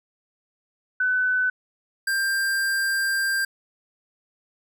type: tone pair in turn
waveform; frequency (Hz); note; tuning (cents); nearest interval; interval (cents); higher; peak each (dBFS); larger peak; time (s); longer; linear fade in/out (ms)
sine / square; 1505 / 1587.1; F#6 / G6; +29 / +21; minor second; 92; second; -19 / -22; first; 1-1.5 / 2.07-3.45; second; 5
effects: none